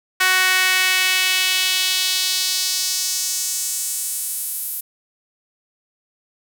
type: tone with high-pass filter sweep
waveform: sawtooth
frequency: 372 Hz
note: F#4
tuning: 9 cents sharp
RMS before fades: -20 dBFS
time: 0.2-4.81 s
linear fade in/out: 10 ms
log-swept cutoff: 1600 to 12000 Hz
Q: 1.7
effects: none